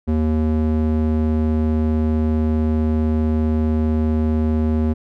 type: tone with band-pass filter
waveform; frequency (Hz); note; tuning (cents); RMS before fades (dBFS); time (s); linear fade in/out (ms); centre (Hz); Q
square; 77.7; D#2; -2; -18; 0.07-4.94; 20; 210; 1.1
effects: none